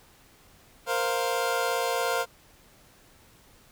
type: chord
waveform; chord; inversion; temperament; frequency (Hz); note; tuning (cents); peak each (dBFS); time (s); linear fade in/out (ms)
25% pulse; Bb suspended second; none; equal; 466.2 / 523.3 / 698.5; Bb4 / C5 / F5; 0 / 0 / 0; -26; 0.86-2.26; 50
effects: pink hiss -57 dBFS RMS until 3.71 s